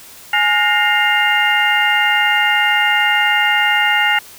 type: tone cluster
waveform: sine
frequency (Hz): 835 / 1431 / 1847 / 2110 / 2801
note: G#5 / F6 / A#6 / C7 / F7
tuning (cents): +9 / +42 / -16 / +14 / +4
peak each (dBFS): -18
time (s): 0.33-4.19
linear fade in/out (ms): 5
effects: white hiss -39 dBFS RMS until 4.38 s